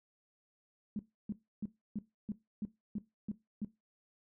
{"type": "tone bursts", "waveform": "sine", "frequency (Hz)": 210.1, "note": "G#3", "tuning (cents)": 20, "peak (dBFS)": -34, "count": 9, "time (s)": [0.96, 3.648], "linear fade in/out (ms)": 2, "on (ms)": 32, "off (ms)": 300, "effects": ["noise-tail reverb RT60 0.2 s tail -17 dB re dry"]}